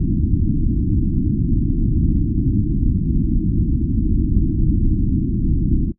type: low-pass noise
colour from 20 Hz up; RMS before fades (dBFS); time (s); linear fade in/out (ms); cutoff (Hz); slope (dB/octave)
pink; -17; 0-5.92; 10; 330; 96
effects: noise-tail reverb RT60 0.1 s tail -18 dB re dry